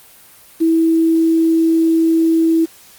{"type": "tone with quantisation", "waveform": "sine", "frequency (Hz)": 326.5, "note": "E4", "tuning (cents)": -17, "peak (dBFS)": -10, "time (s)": [0.6, 2.66], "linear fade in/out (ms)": 20, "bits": 6, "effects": ["white hiss -44 dBFS RMS until 2.98 s", "Opus 32 kbps"]}